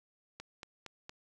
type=click train; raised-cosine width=0.2 ms; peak=-27 dBFS; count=4; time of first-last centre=0.4-1.094 s; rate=4.32 Hz; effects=none